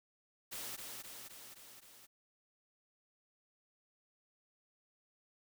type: noise with echo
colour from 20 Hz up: white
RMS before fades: -44 dBFS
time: 0.51-0.77 s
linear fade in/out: 20 ms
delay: 260 ms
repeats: 5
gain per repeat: -3 dB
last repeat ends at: 2.07 s
effects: none